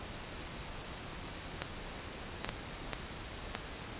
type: clicks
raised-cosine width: 0.3 ms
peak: -18 dBFS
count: 5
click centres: 1.62 / 2.446 / 2.491 / 2.933 / 3.551 s
effects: pink hiss -44 dBFS RMS until 3.99 s + resampled to 8000 Hz